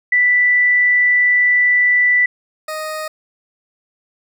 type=tone pair in turn; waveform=sine / 20% pulse; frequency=1975.5 / 622.2 Hz; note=B6 / D#5; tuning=0 / 0 cents; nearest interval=octave + minor sixth; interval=2000 cents; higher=first; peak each=-10 / -18 dBFS; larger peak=first; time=0.12-2.26 / 2.68-3.08 s; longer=first; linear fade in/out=5 ms; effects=none